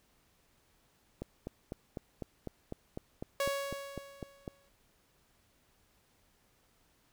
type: click train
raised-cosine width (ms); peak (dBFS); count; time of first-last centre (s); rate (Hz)
2; -25; 14; 1.22-4.478; 3.99
type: tone with exponential decay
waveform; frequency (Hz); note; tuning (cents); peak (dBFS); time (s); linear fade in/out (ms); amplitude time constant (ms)
sawtooth; 557; C#5; +8; -25; 3.4-4.69; 2; 280
effects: pink hiss -70 dBFS RMS until 7.12 s